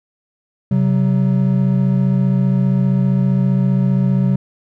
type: tone pair together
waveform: triangle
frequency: 133.2 / 188.37 Hz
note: C3 / F#3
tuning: +31 / +31 cents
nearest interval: tritone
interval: 600 cents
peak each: -13 dBFS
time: 0.71-4.36 s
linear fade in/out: 5 ms
effects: none